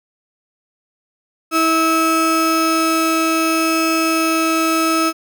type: tone pair together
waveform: 35% pulse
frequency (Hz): 324.2 / 1297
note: E4 / E6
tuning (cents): -29 / -28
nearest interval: 2 octaves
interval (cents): 2401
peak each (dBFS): -15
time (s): 1.51-5.13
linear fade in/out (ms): 50
effects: none